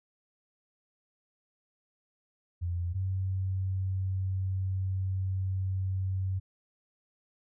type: tone pair in turn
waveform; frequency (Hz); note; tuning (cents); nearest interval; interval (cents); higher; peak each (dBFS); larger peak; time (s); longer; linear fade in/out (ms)
sine; 87.31 / 94.72; F2 / F#2; 0 / +41; minor second; 141; second; -29 / -28; second; 2.61-2.94 / 2.94-6.4; second; 20
effects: none

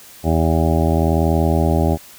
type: harmonic tone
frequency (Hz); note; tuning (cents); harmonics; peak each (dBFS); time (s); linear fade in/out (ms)
81; E2; -30; 1 / 2 / 3 / 4 / 5 / 7 / 8 / 9 / 10; -17 / -20 / -22 / -23 / -24 / -25 / -26 / -27 / -27; 0.23-1.98; 50
effects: white hiss -42 dBFS RMS until 2.18 s

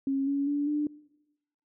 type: tone with pitch steps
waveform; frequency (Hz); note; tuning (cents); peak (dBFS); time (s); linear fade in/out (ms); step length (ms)
sine; 272.3 / 280.3 / 288.5 / 296.9; C#4 / C#4 / D4 / D4; -31 / +19 / -31 / +19; -25; 0.07-0.87; 2; 200
effects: noise-tail reverb RT60 1.0 s tail -23 dB re dry

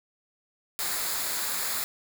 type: noise with comb filter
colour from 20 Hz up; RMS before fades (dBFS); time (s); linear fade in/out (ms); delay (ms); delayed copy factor
white; -30; 0.79-1.84; 0; 0.34; -0.55
effects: none

